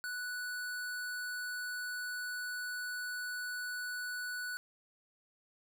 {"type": "tone", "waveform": "square", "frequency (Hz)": 1480, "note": "F#6", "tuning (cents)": 0, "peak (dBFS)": -38, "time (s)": [0.04, 4.57], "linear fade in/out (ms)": 0, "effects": []}